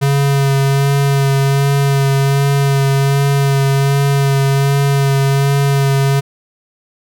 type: tone with vibrato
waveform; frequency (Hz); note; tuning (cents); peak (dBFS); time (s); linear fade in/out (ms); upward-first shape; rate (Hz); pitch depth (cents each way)
square; 138.59; C#3; 0; -11; 0.01-6.21; 20; sine; 1.3; 18
effects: none